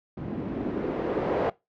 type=noise with low-pass filter sweep; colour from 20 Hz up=blue; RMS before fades=-29 dBFS; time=0.17-1.5 s; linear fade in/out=5 ms; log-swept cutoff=210 to 550 Hz; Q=1.7; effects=noise-tail reverb RT60 0.2 s tail -20 dB re dry + low-pass 3000 Hz 12 dB/octave